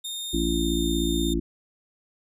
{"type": "tone with pitch glide", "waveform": "sawtooth", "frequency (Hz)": [3662, 3639], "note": ["A#7", "A#7"], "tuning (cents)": [-32, -42], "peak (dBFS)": -28, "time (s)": [0.04, 1.34], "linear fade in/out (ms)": 10, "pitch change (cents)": -10, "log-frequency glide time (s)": [0.29, 0.73]}
{"type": "harmonic tone", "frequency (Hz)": 56.5, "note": "A1", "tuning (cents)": 47, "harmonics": [1, 3, 4, 5, 6], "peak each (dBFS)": [-27, -32, -32, -28, -27], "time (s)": [0.33, 1.4], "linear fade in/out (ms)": 10}
{"effects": []}